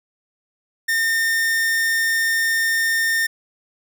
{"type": "tone", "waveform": "45% pulse", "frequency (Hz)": 1817, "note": "A#6", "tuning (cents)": -45, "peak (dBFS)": -17, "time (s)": [0.88, 3.27], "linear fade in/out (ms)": 10, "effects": []}